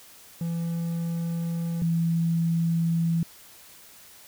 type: tone pair in turn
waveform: triangle / sine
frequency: 167.9 / 166.55 Hz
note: E3 / E3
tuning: +32 / +18 cents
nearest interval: unison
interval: 14 cents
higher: first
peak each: -24 / -21 dBFS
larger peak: second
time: 0.41-1.82 / 1.82-3.23 s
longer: neither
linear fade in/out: 2 ms
effects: white hiss -50 dBFS RMS until 4.27 s